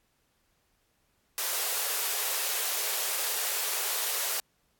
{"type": "high-pass noise", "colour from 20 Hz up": "white", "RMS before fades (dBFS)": -30, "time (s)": [1.38, 4.4], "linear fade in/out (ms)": 0, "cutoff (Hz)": 380, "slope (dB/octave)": 96, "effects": ["pink hiss -72 dBFS RMS until 4.79 s", "AAC 64 kbps"]}